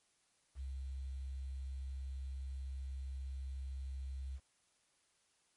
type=tone with quantisation; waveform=sine; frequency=66.6 Hz; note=C2; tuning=31 cents sharp; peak=-40 dBFS; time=0.55-4.4 s; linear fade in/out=50 ms; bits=11; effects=white hiss -75 dBFS RMS until 5.56 s + MP3 48 kbps